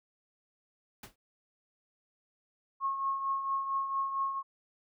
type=noise with exponential decay; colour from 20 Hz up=pink; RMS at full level=-41 dBFS; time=1.03-1.16 s; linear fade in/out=5 ms; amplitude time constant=27 ms
type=tone with tremolo; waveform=sine; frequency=1088 Hz; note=C#6; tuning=33 cents flat; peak=-27 dBFS; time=2.8-4.43 s; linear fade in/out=50 ms; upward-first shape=triangle; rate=4.4 Hz; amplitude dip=60%
effects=none